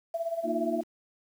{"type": "tone with tremolo", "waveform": "sine", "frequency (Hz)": 667, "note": "E5", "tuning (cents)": 20, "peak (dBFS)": -26, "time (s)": [0.14, 0.81], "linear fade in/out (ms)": 5, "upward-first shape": "sine", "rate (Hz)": 17, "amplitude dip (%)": 75}
{"type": "chord", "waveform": "sine", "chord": "Bb suspended fourth", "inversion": "none", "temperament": "equal", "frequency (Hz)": [233.1, 311.1, 349.2], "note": ["Bb3", "Eb4", "F4"], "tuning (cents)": [0, 0, 0], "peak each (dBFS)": -33, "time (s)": [0.43, 0.84], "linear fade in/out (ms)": 50}
{"effects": ["9-bit"]}